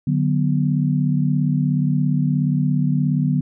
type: chord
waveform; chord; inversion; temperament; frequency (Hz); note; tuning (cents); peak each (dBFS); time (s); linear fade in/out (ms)
sine; B minor; first; just; 148.16 / 185.21 / 246.9; D3 / F#3 / B3; +16 / +2 / 0; -18 / -22 / -22; 0.07-3.41; 5
effects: none